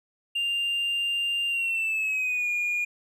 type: tone with pitch glide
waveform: triangle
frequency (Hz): 2794 to 2432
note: F7 to D#7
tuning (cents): 0 to -40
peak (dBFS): -22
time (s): 0.35-2.85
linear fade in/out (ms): 10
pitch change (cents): -240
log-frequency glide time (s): 1.48-2.49
effects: tanh soft clip ceiling -19 dBFS

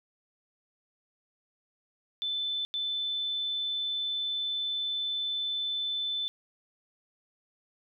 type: tone bursts at uneven times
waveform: sine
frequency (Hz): 3520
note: A7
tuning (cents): 0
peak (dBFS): -29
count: 2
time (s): 2.22-2.65 / 2.74-6.28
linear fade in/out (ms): 0
effects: none

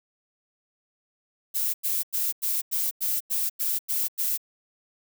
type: noise bursts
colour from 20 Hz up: violet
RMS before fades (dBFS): -26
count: 10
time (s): 1.54-4.377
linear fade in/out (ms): 20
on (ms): 200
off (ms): 93
effects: none

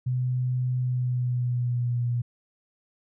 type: tone with pitch glide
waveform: sine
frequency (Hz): 126.2 to 120.57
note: B2 to B2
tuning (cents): +38 to -41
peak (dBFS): -23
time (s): 0.06-2.22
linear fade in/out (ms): 10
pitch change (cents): -79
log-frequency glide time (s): 0.79-2.05
effects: none

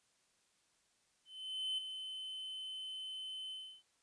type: tone with ADSR envelope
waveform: triangle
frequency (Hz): 3054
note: G7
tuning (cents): -46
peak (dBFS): -33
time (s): 1.25-3.83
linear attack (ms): 530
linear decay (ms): 8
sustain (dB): -8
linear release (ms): 320
effects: white hiss -75 dBFS RMS until 4.02 s + resampled to 22050 Hz

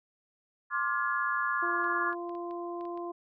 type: chord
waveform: sine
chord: D half-diminished seventh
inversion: third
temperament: just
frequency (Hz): 1057.2 / 1174.7 / 1409.6 / 1691.5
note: C6 / D6 / F6 / Ab6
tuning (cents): +18 / 0 / +16 / +31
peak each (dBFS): -33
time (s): 0.7-2.15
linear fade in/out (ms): 50
type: harmonic tone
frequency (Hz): 346.3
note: F4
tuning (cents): -15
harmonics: 1 / 2 / 3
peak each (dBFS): -36 / -41 / -42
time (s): 1.62-3.12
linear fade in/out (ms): 10
type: clicks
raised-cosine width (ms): 0.3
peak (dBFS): -39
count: 8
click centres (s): 1.843 / 2.13 / 2.294 / 2.351 / 2.51 / 2.81 / 2.853 / 2.975
effects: none

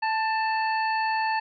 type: harmonic tone with a mistuned harmonic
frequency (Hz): 880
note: A5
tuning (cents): 0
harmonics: 1 / 2 / 3 / 5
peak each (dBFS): -24 / -30 / -34 / -38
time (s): 0.02-1.4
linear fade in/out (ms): 10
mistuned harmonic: 2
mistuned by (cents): +18
effects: none

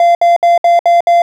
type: tone bursts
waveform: triangle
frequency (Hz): 689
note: F5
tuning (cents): -24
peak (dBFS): -3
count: 6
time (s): 0-1.22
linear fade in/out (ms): 2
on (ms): 150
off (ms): 64
effects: none

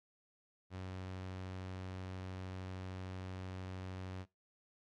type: tone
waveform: sawtooth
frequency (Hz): 93.1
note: F#2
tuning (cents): +11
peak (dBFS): -39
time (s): 0.7-4.26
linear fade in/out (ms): 50
effects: noise-tail reverb RT60 0.2 s tail -20 dB re dry + low-pass 5000 Hz 12 dB/octave

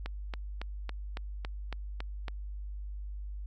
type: click train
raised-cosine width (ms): 0.3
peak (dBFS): -22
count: 9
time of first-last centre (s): 0.06-2.282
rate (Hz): 3.6
effects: added 50 Hz sine -37 dBFS peak until 3.46 s

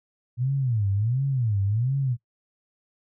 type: tone with vibrato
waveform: sine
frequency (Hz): 116.54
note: A#2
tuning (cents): 0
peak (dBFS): -21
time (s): 0.37-2.17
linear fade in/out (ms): 50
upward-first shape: sine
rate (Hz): 1.4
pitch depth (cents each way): 300
effects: noise-tail reverb RT60 0.1 s tail -20 dB re dry

